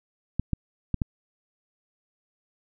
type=clicks; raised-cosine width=5 ms; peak=-12 dBFS; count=4; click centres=0.396 / 0.533 / 0.943 / 1.018 s; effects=none